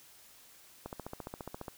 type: click train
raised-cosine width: 1 ms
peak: -26 dBFS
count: 13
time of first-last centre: 0.86-1.682 s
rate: 14.6 Hz
effects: white hiss -58 dBFS RMS until 1.77 s